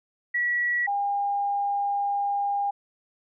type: tone pair in turn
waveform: sine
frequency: 1934 / 806.6 Hz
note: B6 / G5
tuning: -37 / +49 cents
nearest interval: octave + minor third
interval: 1514 cents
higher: first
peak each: -22 / -23 dBFS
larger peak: first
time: 0.34-0.87 / 0.87-2.71 s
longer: second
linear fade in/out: 10 ms
effects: none